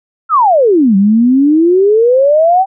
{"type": "exponential two-way sweep", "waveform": "sine", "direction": "down then up", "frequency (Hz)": [1388, 190.2, 785], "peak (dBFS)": -5, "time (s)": [0.29, 2.66], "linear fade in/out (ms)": 50, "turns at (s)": 0.96, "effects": []}